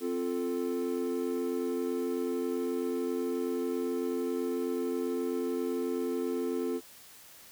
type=chord; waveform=triangle; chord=F major; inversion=second; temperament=equal; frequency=261.6 / 349.2 / 440 Hz; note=C4 / F4 / A4; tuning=0 / 0 / 0 cents; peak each=-32 dBFS; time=0-6.81 s; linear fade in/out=50 ms; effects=white hiss -53 dBFS RMS until 7.51 s